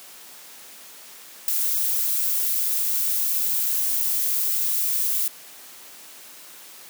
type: noise with ADSR envelope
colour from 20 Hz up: violet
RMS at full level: -17 dBFS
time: 1.48-5.28 s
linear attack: 3 ms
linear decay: 4 ms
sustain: -6 dB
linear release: 4 ms
effects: white hiss -44 dBFS RMS until 6.89 s + high-pass 200 Hz 12 dB/octave